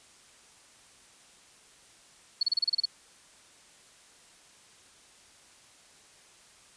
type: tone bursts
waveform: sine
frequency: 4391 Hz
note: C#8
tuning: 17 cents flat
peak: -22 dBFS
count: 9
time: 2.41-2.855 s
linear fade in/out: 5 ms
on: 21 ms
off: 32 ms
effects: white hiss -57 dBFS RMS until 6.76 s + resampled to 22050 Hz